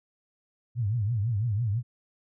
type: tone with vibrato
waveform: sine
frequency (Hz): 110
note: A2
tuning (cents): 0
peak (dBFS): -24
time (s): 0.75-1.83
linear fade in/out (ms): 50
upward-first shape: triangle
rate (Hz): 6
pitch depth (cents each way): 240
effects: none